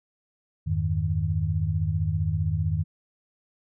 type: tone cluster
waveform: sine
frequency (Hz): 84.5 / 99.9 / 154.3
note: E2 / G2 / D#3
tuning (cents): +43 / +33 / -14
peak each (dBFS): -27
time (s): 0.66-2.84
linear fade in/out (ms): 20
effects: none

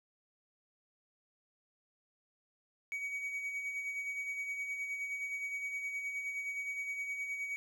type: tone with tremolo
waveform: triangle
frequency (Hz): 2259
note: C#7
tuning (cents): +32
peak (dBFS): -33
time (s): 2.92-7.56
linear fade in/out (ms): 0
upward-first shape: sine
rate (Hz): 9.6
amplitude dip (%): 45
effects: none

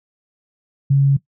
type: tone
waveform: sine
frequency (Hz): 138.59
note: C#3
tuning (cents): 0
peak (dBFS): -10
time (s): 0.9-1.17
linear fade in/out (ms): 10
effects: noise-tail reverb RT60 0.1 s tail -17 dB re dry

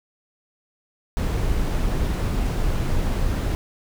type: noise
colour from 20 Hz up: brown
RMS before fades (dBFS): -22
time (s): 1.17-3.55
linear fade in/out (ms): 0
effects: none

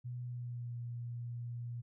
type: tone with pitch glide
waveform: sine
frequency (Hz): 122.9 to 119.47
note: B2 to A#2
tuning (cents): -8 to +43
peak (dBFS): -39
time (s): 0.04-1.82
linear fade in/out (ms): 20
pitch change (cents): -49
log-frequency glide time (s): 0.23-0.76
effects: none

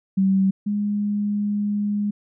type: tone pair in turn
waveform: sine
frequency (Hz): 192.5 / 206.1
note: G3 / G#3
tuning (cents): -31 / -13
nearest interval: minor second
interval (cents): 118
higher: second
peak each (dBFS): -15 / -20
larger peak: first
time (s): 0.17-0.51 / 0.66-2.11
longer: second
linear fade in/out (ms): 10
effects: none

